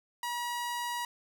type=tone; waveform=sawtooth; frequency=961 Hz; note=B5; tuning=48 cents flat; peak=-29 dBFS; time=0.23-1.05 s; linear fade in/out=2 ms; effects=none